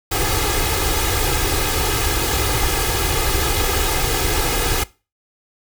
pink noise with comb filter, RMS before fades -19 dBFS, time 0.11-4.84 s, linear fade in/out 10 ms, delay 2.4 ms, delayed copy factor +0.8, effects noise-tail reverb RT60 0.3 s tail -20 dB re dry

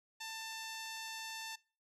10% pulse tone with low-pass filter, 891 Hz, A5, 22 cents sharp, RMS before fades -45 dBFS, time 0.2-1.56 s, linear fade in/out 10 ms, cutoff 9200 Hz, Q 2.4, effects noise-tail reverb RT60 0.4 s tail -24 dB re dry

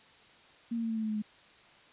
sine tone with pitch steps, 232.9 / 229.7 / 226.5 / 223.4 / 220.3 / 217.3 / 214.3 / 211.4 Hz, A#3 / A#3 / A#3 / A3 / A3 / A3 / A3 / G#3, -1 / -25 / -50 / +27 / +2 / -21 / -45 / +31 cents, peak -30 dBFS, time 0.71-1.222 s, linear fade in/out 10 ms, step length 64 ms, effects white hiss -58 dBFS RMS until 1.92 s + resampled to 8000 Hz

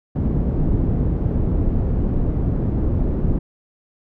pink low-pass noise, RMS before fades -19 dBFS, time 0.15-3.39 s, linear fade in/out 10 ms, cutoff 280 Hz, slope 12 dB/octave, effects none

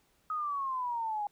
sine exponential sweep, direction down, 1270 to 814 Hz, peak -31 dBFS, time 0.3-1.27 s, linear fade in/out 2 ms, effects pink hiss -70 dBFS RMS until 1.31 s

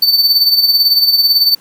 square tone with tremolo, 4539 Hz, C#8, 40 cents sharp, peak -6 dBFS, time 0.02-1.55 s, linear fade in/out 5 ms, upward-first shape sine, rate 18 Hz, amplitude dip 60%, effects pink hiss -46 dBFS RMS until 1.6 s + high-pass 150 Hz 12 dB/octave

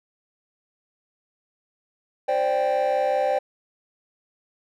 triangle chord, C suspended second, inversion none, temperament just, 523.3 / 588.7 / 784.9 Hz, C5 / D5 / G5, 0 / +4 / +2 cents, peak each -21 dBFS, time 2.28-3.39 s, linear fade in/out 10 ms, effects tanh soft clip ceiling -14 dBFS

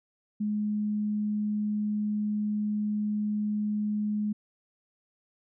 sine tone, 210 Hz, G#3, 19 cents sharp, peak -26 dBFS, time 0.4-4.33 s, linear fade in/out 10 ms, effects none

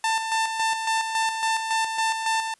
sawtooth tone with tremolo, 892 Hz, A5, 23 cents sharp, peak -17 dBFS, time 0.04-2.54 s, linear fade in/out 2 ms, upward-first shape square, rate 3.6 Hz, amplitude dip 50%, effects white hiss -61 dBFS RMS until 2.59 s + resampled to 24000 Hz

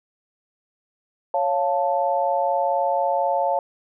sine chord, Db augmented, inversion none, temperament equal, 554.4 / 698.5 / 880 Hz, Db5 / F5 / A5, 0 / 0 / 0 cents, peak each -23 dBFS, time 1.34-3.59 s, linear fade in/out 2 ms, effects none

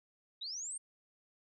sine linear sweep, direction up, 3659 to 8900 Hz, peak -39 dBFS, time 0.41-0.78 s, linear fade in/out 10 ms, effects none

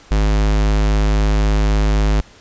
square tone, 51.91 Hz, G#1, in tune, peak -13 dBFS, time 0.11-2.21 s, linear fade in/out 5 ms, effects pink hiss -45 dBFS RMS until 2.4 s + resampled to 16000 Hz

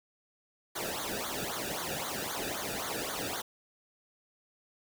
pink noise with flanger, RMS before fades -36 dBFS, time 0.75-3.42 s, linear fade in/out 10 ms, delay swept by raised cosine 0.37 to 0.98 ms, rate 3.8 Hz, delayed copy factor -0.95, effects none

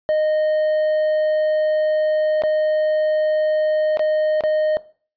triangle tone with dropouts, 617 Hz, D#5, 15 cents flat, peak -13 dBFS, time 0.09-4.77 s, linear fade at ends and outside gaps 0 ms, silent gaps 2.421-2.436 / 3.972-3.994 / 4.408-4.437 s, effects noise-tail reverb RT60 0.4 s tail -18 dB re dry + resampled to 11025 Hz

